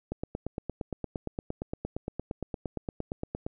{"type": "click train", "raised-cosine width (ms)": 2, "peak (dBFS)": -19, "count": 30, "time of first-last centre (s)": [0.12, 3.465], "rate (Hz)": 8.67, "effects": []}